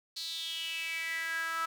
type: tone with high-pass filter sweep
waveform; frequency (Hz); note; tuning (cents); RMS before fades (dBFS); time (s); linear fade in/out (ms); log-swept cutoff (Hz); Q
sawtooth; 327.9; E4; -9; -36; 0.16-1.66; 10; 4300 to 1300; 7
effects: none